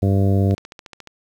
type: harmonic tone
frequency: 98 Hz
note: G2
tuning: in tune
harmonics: 1 / 2 / 3 / 4 / 5 / 6 / 7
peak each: -15 / -21 / -25 / -27 / -29 / -31 / -32 dBFS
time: 0.02-0.55 s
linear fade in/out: 10 ms
type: click train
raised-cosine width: 0.2 ms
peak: -20 dBFS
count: 9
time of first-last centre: 0.51-1.073 s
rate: 14.2 Hz
effects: 8-bit